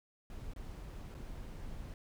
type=noise with dropouts; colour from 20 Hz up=brown; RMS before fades=-45 dBFS; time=0.3-1.94 s; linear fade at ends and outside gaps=1 ms; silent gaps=0.535-0.561 / 1.144-1.149 s; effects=none